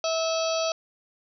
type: harmonic tone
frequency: 650 Hz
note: E5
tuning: 24 cents flat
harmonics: 1 / 2 / 4 / 5 / 6 / 7 / 8 / 9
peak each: -25 / -33 / -36 / -37 / -38 / -35 / -40 / -37 dBFS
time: 0.04-0.72 s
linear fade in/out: 2 ms
effects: none